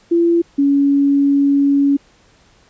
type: tone pair in turn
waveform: sine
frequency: 339.6 / 280.8 Hz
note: F4 / C#4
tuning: -48 / +22 cents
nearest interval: minor third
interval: 330 cents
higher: first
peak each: -10 dBFS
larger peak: neither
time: 0.11-0.42 / 0.58-1.97 s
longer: second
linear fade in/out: 10 ms
effects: pink hiss -52 dBFS RMS until 2.69 s + resampled to 16000 Hz